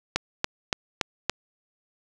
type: click train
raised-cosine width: 0.2 ms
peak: -5 dBFS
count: 5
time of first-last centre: 0.16-1.296 s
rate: 3.52 Hz
effects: none